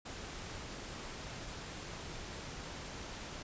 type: noise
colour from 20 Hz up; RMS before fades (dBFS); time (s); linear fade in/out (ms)
pink; -45; 0.05-3.43; 10
effects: resampled to 16000 Hz